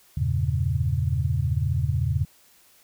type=chord; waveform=sine; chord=E diminished seventh; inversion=none; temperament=equal; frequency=82.41 / 98 / 116.54 / 138.59 Hz; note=E2 / G2 / Bb2 / Db3; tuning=0 / 0 / 0 / 0 cents; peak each=-26 / -28 / -27 / -26 dBFS; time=0.17-2.25 s; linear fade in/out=5 ms; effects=white hiss -57 dBFS RMS until 2.83 s